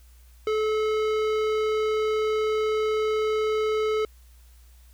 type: tone with tanh clipping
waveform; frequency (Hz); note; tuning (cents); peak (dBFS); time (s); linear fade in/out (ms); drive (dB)
sine; 432; A4; -32; -24; 0.47-4.05; 2; 17
effects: added 60 Hz sine -49 dBFS peak until 4.93 s + white hiss -61 dBFS RMS until 4.93 s